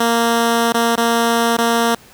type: tone with dropouts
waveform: 10% pulse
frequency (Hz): 232.3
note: A#3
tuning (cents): -6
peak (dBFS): -5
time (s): 0-1.95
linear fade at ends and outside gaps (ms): 5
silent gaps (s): 0.724-0.743 / 0.957-0.976 / 1.569-1.584
effects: pink hiss -45 dBFS RMS until 2.13 s + high-pass 60 Hz 12 dB/octave